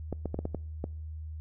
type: clicks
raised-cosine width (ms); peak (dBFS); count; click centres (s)
2; -19; 7; 0.127 / 0.257 / 0.344 / 0.39 / 0.454 / 0.547 / 0.841
effects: noise-tail reverb RT60 0.7 s tail -26 dB re dry + added 78 Hz sine -37 dBFS peak until 1.4 s